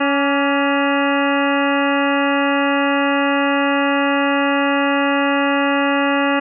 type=harmonic tone with a mistuned harmonic; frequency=280 Hz; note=C#4; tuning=18 cents sharp; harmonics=1 / 2 / 3 / 4 / 5 / 6 / 7 / 9 / 10; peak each=-18 / -21 / -23 / -24 / -25 / -26 / -26 / -28 / -28 dBFS; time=0-6.4 s; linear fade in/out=10 ms; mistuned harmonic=4; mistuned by=+48 cents; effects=none